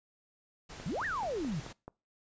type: noise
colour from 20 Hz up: pink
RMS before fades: -47 dBFS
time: 0.69-1.73 s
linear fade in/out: 10 ms
type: click train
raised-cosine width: 1 ms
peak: -30 dBFS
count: 6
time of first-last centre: 0.8-1.88 s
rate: 4.63 Hz
type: exponential two-way sweep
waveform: sine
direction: up then down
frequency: 135.5 to 1923 to 135.5 Hz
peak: -32 dBFS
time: 0.86-1.6 s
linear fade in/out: 2 ms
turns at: 1.05 s
effects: noise-tail reverb RT60 0.3 s tail -24 dB re dry + resampled to 16000 Hz